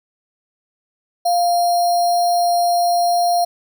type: tone with sample-and-hold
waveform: sine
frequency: 699 Hz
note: F5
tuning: 1 cent sharp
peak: -13 dBFS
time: 1.25-3.45 s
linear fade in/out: 10 ms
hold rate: 4900 Hz
effects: none